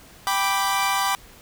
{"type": "chord", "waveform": "sawtooth", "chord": "G major", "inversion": "none", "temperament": "equal", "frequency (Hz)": [784, 987.8, 1174.7], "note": ["G5", "B5", "D6"], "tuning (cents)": [0, 0, 0], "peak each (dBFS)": -21, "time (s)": [0.27, 1.15], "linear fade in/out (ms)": 0, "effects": ["pink hiss -48 dBFS RMS until 1.41 s"]}